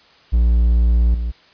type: tone with level steps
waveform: triangle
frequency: 58.27 Hz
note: A#1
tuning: in tune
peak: -9 / -17 dBFS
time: 0.32-1.32 s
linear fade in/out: 20 ms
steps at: 1.14 s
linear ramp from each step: 5 ms
effects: white hiss -50 dBFS RMS until 1.53 s + resampled to 11025 Hz